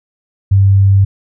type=tone; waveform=sine; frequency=98 Hz; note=G2; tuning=in tune; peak=-5 dBFS; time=0.51-1.05 s; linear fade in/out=10 ms; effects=none